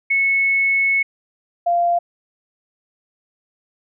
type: tone pair in turn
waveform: sine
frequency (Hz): 2200 / 693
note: C#7 / F5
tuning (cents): -14 / -14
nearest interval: octave + minor sixth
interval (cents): 2000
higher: first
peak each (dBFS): -14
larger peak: neither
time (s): 0.1-1.03 / 1.66-1.99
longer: first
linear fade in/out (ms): 10
effects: none